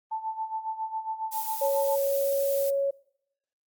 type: tone with tremolo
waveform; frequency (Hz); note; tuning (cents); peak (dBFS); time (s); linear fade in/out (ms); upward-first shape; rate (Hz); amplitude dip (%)
sine; 882; A5; +4; -27; 0.11-1.96; 10; sine; 7.3; 75
type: noise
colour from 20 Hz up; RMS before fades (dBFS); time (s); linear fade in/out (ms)
violet; -35; 1.31-2.71; 20
type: tone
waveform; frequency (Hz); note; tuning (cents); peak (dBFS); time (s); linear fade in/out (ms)
sine; 554.4; C#5; 0; -23; 1.61-2.91; 10
effects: noise-tail reverb RT60 0.7 s tail -22 dB re dry + Opus 32 kbps